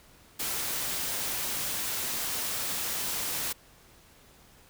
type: noise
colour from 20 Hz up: white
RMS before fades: -32 dBFS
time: 0.39-3.53 s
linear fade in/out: 10 ms
effects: pink hiss -57 dBFS RMS until 4.69 s